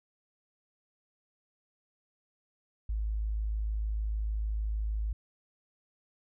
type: tone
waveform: sine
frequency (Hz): 53.3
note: G#1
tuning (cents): +46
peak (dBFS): -29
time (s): 2.89-5.13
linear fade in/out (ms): 5
effects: none